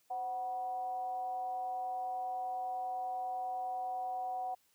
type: tone with frequency modulation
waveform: sine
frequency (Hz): 745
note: F#5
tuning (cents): +12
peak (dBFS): -35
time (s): 0.1-4.55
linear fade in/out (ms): 10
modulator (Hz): 226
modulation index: 0.34
effects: white hiss -72 dBFS RMS until 4.74 s